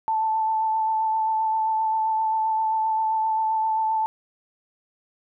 sine tone with vibrato, 880 Hz, A5, in tune, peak -20 dBFS, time 0.08-4.06 s, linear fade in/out 0 ms, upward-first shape sine, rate 7.6 Hz, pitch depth 16 cents each way, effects none

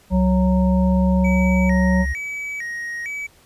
harmonic tone, 185 Hz, F#3, in tune, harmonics 1 / 3 / 5, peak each -15 / -25 / -29 dBFS, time 0.1-2.06 s, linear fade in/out 50 ms
sine tone with pitch glide, 66.4 to 68.66 Hz, C2 to C#2, +26 to -16 cents, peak -20 dBFS, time 0.11-2.14 s, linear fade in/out 20 ms, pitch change +58 cents, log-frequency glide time 0.35-0.82 s
triangle tone with vibrato, 2072 Hz, C7, 17 cents flat, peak -24 dBFS, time 1.24-3.27 s, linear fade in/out 10 ms, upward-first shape square, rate 1.1 Hz, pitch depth 170 cents each way
effects pink hiss -53 dBFS RMS until 3.45 s + resampled to 32000 Hz

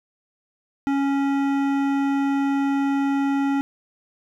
sine tone with hard clipping, 277.2 Hz, C#4, in tune, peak -21 dBFS, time 0.87-3.61 s, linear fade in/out 0 ms, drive 14 dB, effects none

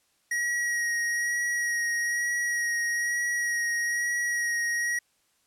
square tone with vibrato, 1898 Hz, A#6, 31 cents sharp, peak -26 dBFS, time 0.31-4.99 s, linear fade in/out 5 ms, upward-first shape sine, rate 1.1 Hz, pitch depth 16 cents each way, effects white hiss -69 dBFS RMS until 5.46 s + low-pass 11000 Hz 12 dB/octave

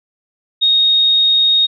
sine tone, 3729 Hz, A#7, in tune, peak -9 dBFS, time 0.61-1.67 s, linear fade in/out 20 ms, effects none

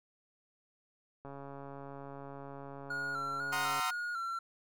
click train, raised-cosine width 1 ms, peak -33 dBFS, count 355, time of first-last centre 1.25-3.797 s, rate 139 Hz
triangle tone with vibrato, 1396.9 Hz, F6, in tune, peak -33 dBFS, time 2.9-4.39 s, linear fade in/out 5 ms, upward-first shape square, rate 2 Hz, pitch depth 50 cents each way
sawtooth chord, C half-diminished seventh, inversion second, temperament equal, 740 / 932.3 / 1046.5 / 1244.5 Hz, Gb5 / Bb5 / C6 / Eb6, 0 / 0 / 0 / 0 cents, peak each -35 dBFS, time 3.52-3.91 s, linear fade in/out 10 ms
effects none

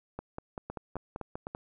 two click trains, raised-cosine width 1 ms, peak -23 / -23 dBFS, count 8 / 4, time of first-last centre 0.19-1.549 / 0.7-1.469 s, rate 5.15 / 3.9 Hz, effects none

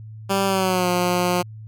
10% pulse tone with pitch glide, 195.5 to 178.24 Hz, G3 to F3, -4 to +36 cents, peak -10 dBFS, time 0.29-1.43 s, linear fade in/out 20 ms, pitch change -160 cents, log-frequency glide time 0.46-0.89 s, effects added 109 Hz sine -35 dBFS peak until 1.67 s

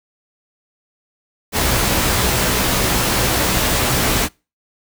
pink noise with comb filter, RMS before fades -17 dBFS, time 1.52-4.29 s, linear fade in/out 50 ms, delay 16 ms, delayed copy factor +0.55, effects noise-tail reverb RT60 0.3 s tail -26 dB re dry

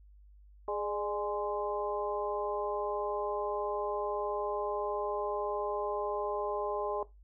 harmonic tone with a mistuned harmonic, 207.7 Hz, G#3, in tune, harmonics 2 / 3 / 4 / 5, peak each -35 / -37 / -38 / -39 dBFS, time 0.68-7.03 s, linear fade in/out 2 ms, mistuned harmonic 3, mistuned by -61 cents, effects noise-tail reverb RT60 0.2 s tail -17 dB re dry + added 50 Hz sine -54 dBFS peak until 7.23 s

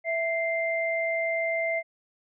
sine tone pair together, 660 / 2091 Hz, E5 / C7, +2 / -2 cents, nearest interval octave + minor sixth, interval 1996 cents, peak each -27 / -28 dBFS, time 0.04-1.83 s, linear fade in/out 50 ms, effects none

